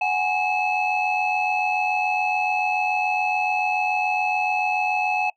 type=tone cluster; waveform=sine; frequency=739 / 826 / 2597 Hz; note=F#5 / G#5 / E7; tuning=-2 / -10 / -26 cents; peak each=-23 dBFS; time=0.01-5.3 s; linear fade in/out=5 ms; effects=noise-tail reverb RT60 0.1 s tail -22 dB re dry + tanh soft clip ceiling -14 dBFS